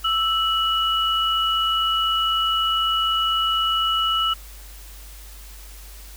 sine tone pair together, 1320 / 2931 Hz, E6 / F#7, +2 / -17 cents, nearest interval octave + major second, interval 1381 cents, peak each -21 dBFS, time 0.04-4.34 s, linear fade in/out 10 ms, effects added 50 Hz sine -39 dBFS peak until 6.16 s + white hiss -45 dBFS RMS until 6.16 s

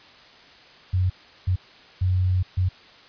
sine tone bursts at uneven times, 92 Hz, F#2, 9 cents flat, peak -18 dBFS, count 4, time 0.93-1.1 / 1.47-1.56 / 2.01-2.43 / 2.57-2.69 s, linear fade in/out 10 ms, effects white hiss -49 dBFS RMS until 3.08 s + resampled to 11025 Hz

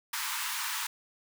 pink high-pass noise, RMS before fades -34 dBFS, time 0.13-0.87 s, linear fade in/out 5 ms, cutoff 890 Hz, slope 96 dB/octave, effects none

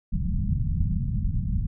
pink low-pass noise, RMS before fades -25 dBFS, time 0.12-1.67 s, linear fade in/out 10 ms, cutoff 200 Hz, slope 48 dB/octave, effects none

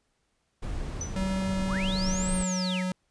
brown noise, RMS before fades -33 dBFS, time 0.62-2.44 s, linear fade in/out 10 ms
sine tone with exponential decay, 5990 Hz, F#8, 20 cents sharp, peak -29 dBFS, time 1.01-1.18 s, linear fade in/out 2 ms, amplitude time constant 35 ms
square tone with pitch glide, 190.4 to 184.23 Hz, F#3 to F#3, +50 to -7 cents, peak -28 dBFS, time 1.16-2.92 s, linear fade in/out 2 ms, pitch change -57 cents, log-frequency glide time 1.79-2.55 s
sine linear two-way sweep, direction up then down, 628 to 8900 to 1542 Hz, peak -32 dBFS, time 1.67-2.84 s, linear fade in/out 50 ms, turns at 2.36 s
effects pink hiss -74 dBFS RMS until 3.1 s + resampled to 22050 Hz

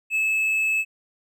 triangle tone, 2602 Hz, E7, 23 cents flat, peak -18 dBFS, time 0.1-0.85 s, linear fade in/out 50 ms, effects none

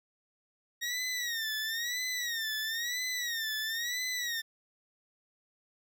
20% pulse tone with vibrato, 1871 Hz, A#6, 6 cents sharp, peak -27 dBFS, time 0.81-4.42 s, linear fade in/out 20 ms, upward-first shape sine, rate 1 Hz, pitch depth 130 cents each way, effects none

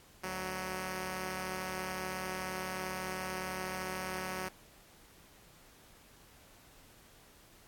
5% pulse tone pair together, 73.6 / 185.9 Hz, D2 / F#3, +4 / +8 cents, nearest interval octave + major third, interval 1604 cents, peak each -34 / -26 dBFS, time 0.23-4.49 s, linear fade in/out 10 ms, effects pink hiss -60 dBFS RMS until 7.67 s + AAC 64 kbps

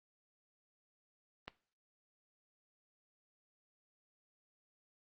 click, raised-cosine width 0.3 ms, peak -26 dBFS, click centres 1.48 s, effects noise-tail reverb RT60 0.4 s tail -19 dB re dry + Opus 32 kbps

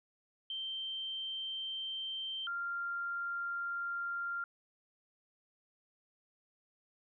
sine tone pair in turn, 3130 / 1390.9 Hz, G7 / F6, -3 / -7 cents, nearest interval octave + major second, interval 1404 cents, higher first, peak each -37 / -35 dBFS, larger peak second, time 0.5-2.47 / 2.47-4.44 s, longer neither, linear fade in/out 2 ms, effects none

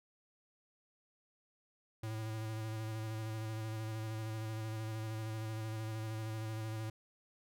square tone with vibrato, 110 Hz, A2, in tune, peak -39 dBFS, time 2.03-6.9 s, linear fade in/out 5 ms, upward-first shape square, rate 13 Hz, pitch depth 19 cents each way, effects none

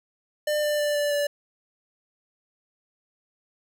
square tone with pitch steps, 599 / 594.2 / 589.4 / 584.6 / 579.9 Hz, D5 / D5 / D5 / D5 / D5, +34 / +20 / +6 / -8 / -22 cents, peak -23 dBFS, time 0.47-1.27 s, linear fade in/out 5 ms, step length 160 ms, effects none

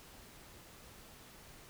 silence, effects pink hiss -56 dBFS RMS until 1.69 s

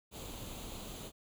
pink noise with comb filter, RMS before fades -45 dBFS, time 0.11-1.12 s, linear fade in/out 50 ms, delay 0.28 ms, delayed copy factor +0.6, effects none

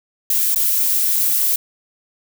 violet noise with dropouts, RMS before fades -17 dBFS, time 0.3-1.56 s, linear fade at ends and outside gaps 2 ms, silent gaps 0.546-0.559 s, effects none

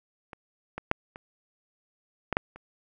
clicks, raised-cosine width 0.5 ms, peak -26 / -19 / -7 / -26 / -12 / -7 / -30 dBFS, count 7, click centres 0.332 / 0.78 / 0.914 / 1.159 / 2.327 / 2.369 / 2.56 s, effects none

